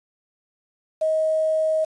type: tone with quantisation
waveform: sine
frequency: 631 Hz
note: D#5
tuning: 24 cents sharp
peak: -18 dBFS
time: 1.01-1.85 s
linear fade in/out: 10 ms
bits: 7
effects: resampled to 22050 Hz